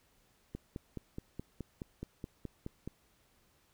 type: click train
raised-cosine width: 3 ms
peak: -27 dBFS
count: 12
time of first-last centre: 0.55-2.876 s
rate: 4.73 Hz
effects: pink hiss -70 dBFS RMS until 3.73 s